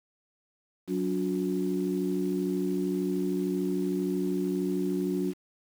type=tone cluster; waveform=sine; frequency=186.1 / 288 / 361.1 Hz; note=F#3 / D4 / F#4; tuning=+10 / -34 / -42 cents; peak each=-30 dBFS; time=0.87-5.34 s; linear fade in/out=50 ms; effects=tanh soft clip ceiling -17 dBFS + 8-bit